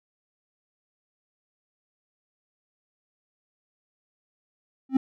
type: tone with exponential growth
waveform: triangle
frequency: 264.5 Hz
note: C4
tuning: 19 cents sharp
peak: -11 dBFS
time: 4.89-4.97 s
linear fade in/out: 5 ms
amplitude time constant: 17 ms
effects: none